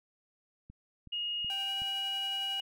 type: click train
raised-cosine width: 5 ms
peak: -37 dBFS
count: 4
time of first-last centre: 0.7-1.819 s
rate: 2.68 Hz
type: tone with pitch glide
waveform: sine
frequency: 2867 to 2900 Hz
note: F7 to F#7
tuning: +45 to -35 cents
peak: -32 dBFS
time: 1.12-2.61 s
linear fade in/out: 10 ms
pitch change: +20 cents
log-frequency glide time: 1.67-1.72 s
type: tone with tremolo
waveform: sawtooth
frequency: 784 Hz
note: G5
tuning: in tune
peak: -37 dBFS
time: 1.5-2.6 s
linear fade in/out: 0 ms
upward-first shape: sine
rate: 11 Hz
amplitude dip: 25%
effects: none